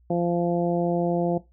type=harmonic tone; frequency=172.9 Hz; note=F3; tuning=17 cents flat; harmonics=1 / 2 / 3 / 4 / 5; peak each=-25 / -26 / -28 / -29 / -40 dBFS; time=0.1-1.38 s; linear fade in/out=5 ms; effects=noise-tail reverb RT60 0.2 s tail -17 dB re dry + added 60 Hz sine -55 dBFS peak until 1.52 s